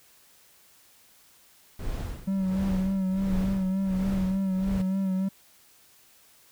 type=noise with tremolo; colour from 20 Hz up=brown; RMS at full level=-31 dBFS; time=1.79-4.82 s; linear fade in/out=5 ms; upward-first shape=sine; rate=1.4 Hz; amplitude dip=95%
type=tone with vibrato; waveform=triangle; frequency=190.6 Hz; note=G3; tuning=48 cents flat; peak=-22 dBFS; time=2.27-5.29 s; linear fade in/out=10 ms; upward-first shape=sine; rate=3.4 Hz; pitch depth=36 cents each way
effects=white hiss -58 dBFS RMS until 6.51 s